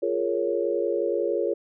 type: chord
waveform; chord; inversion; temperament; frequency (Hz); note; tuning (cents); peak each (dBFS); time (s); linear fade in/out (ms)
sine; Bb minor seventh; second; equal; 349.2 / 415.3 / 466.2 / 554.4; F4 / Ab4 / Bb4 / Db5; 0 / 0 / 0 / 0; -28; 0.02-1.54; 10
effects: none